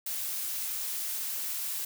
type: noise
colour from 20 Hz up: blue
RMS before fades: -34 dBFS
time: 0.06-1.85 s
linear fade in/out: 5 ms
effects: none